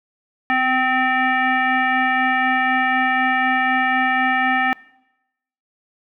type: tone with frequency modulation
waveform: sine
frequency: 1293 Hz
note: E6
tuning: 34 cents flat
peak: -15 dBFS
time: 0.5-4.73 s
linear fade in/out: 0 ms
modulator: 518 Hz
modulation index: 1.8
effects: noise-tail reverb RT60 0.9 s tail -22 dB re dry